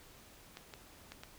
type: clicks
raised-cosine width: 0.2 ms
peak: -29 dBFS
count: 4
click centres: 0.571 / 0.738 / 1.12 / 1.235 s
effects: pink hiss -58 dBFS RMS until 1.38 s